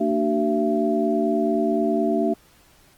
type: tone cluster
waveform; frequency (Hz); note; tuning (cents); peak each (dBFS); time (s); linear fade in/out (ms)
sine; 226.7 / 296.1 / 380.4 / 673; A#3 / D4 / F#4 / E5; -48 / +14 / +48 / +36; -24; 0-2.34; 10
effects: pink hiss -55 dBFS RMS until 2.97 s + Opus 32 kbps